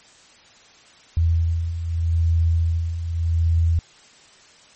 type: beating tone pair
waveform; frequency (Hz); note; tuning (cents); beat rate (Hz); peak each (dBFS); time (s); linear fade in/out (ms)
sine; 82.41 / 83.23; E2 / E2; 0 / +17; 0.82; -24 / -18; 1.17-3.79; 0
effects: white hiss -50 dBFS RMS until 4.75 s + MP3 32 kbps